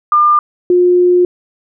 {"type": "tone pair in turn", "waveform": "sine", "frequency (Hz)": [1201, 357.1], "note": ["D6", "F4"], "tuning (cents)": [38, 39], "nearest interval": "octave + major sixth", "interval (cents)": 2099, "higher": "first", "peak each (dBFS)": -6, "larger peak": "neither", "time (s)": [[0.12, 0.39], [0.7, 1.25]], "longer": "second", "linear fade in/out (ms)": 2, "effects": []}